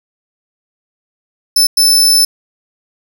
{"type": "tone bursts at uneven times", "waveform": "sawtooth", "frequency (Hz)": 5274, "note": "E8", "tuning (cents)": 0, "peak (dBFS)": -4, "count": 2, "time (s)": [[1.56, 1.67], [1.77, 2.25]], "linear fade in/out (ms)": 5, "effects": []}